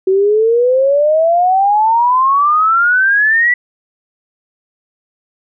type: exponential sweep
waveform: sine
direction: up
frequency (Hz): 373.5 to 1975.5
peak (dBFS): -8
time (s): 0.07-3.54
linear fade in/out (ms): 5
effects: none